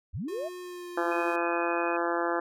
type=linear sweep; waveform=sine; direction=up; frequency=52.5 to 691 Hz; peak=-31 dBFS; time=0.13-0.49 s; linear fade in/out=20 ms
type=tone with pitch glide; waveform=square; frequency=360 to 352.2 Hz; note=F#4 to F4; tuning=-47 to +15 cents; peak=-39 dBFS; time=0.28-1.36 s; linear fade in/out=5 ms; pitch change=-38 cents; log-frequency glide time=0.61-0.9 s
type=harmonic tone; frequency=170.8 Hz; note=F3; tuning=38 cents flat; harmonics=2 / 3 / 4 / 5 / 6 / 7 / 8 / 9 / 10; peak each=-31 / -33 / -34 / -35 / -36 / -36 / -37 / -38 / -38 dBFS; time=0.97-2.4 s; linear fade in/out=5 ms
type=tone with tremolo; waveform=sine; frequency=2489 Hz; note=D#7; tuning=in tune; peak=-36 dBFS; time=1.11-1.97 s; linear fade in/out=10 ms; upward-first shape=sine; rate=12 Hz; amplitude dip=25%
effects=none